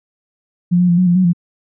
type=tone with pitch steps; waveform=sine; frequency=176.1 / 178.8 / 172.8 / 182.8 / 174.6 / 185.4 / 172.7 Hz; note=F3 / F3 / F3 / F#3 / F3 / F#3 / F3; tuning=+15 / +41 / -18 / -21 / 0 / +4 / -19 cents; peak=-9 dBFS; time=0.71-1.333 s; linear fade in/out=20 ms; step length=89 ms; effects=none

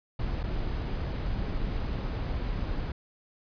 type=noise with dropouts; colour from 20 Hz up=brown; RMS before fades=-31 dBFS; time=0.19-2.92 s; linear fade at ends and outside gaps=5 ms; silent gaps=0.432-0.437 s; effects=resampled to 11025 Hz

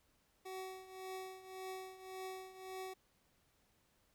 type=tone with tremolo; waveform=25% pulse; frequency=376.6 Hz; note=F#4; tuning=31 cents sharp; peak=-39 dBFS; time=0.45-2.94 s; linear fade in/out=10 ms; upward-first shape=triangle; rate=1.8 Hz; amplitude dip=80%; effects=pink hiss -75 dBFS RMS until 4.14 s

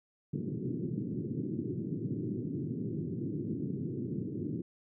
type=band-pass noise; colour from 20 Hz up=pink; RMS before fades=-36 dBFS; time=0.33-4.62 s; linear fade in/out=5 ms; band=110 to 380 Hz; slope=48 dB/octave; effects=none

